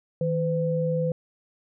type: tone pair together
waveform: sine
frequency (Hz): 159.69 / 507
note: D#3 / B4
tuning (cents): +45 / +45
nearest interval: octave + minor sixth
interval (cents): 2000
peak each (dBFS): -25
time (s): 0.21-1.12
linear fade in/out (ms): 2
effects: none